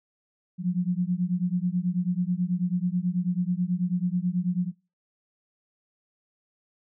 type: beating tone pair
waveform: sine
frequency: 174.61 / 183.81 Hz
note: F3 / F#3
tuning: 0 / -11 cents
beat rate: 9.2 Hz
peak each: -26 dBFS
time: 0.58-4.72 s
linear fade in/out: 50 ms
effects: noise-tail reverb RT60 0.3 s tail -24 dB re dry